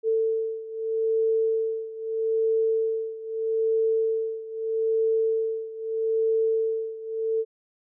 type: beating tone pair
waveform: sine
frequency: 445.7 / 446.49 Hz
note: A4 / A4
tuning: +22 / +25 cents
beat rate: 0.79 Hz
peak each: -24 / -27 dBFS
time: 0.03-7.45 s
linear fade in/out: 50 ms
effects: none